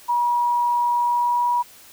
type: tone with pitch glide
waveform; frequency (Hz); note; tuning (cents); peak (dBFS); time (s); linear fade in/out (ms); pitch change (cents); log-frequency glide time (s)
sine; 961 to 966.6; B5 to B5; -48 to -38; -17; 0.08-1.63; 20; +10; 1.05-1.47
effects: white hiss -47 dBFS RMS until 1.92 s